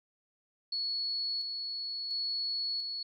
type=tone with tremolo; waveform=sine; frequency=4385 Hz; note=C#8; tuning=20 cents flat; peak=-31 dBFS; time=0.72-3.03 s; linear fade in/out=5 ms; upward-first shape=square; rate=0.72 Hz; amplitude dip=35%; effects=none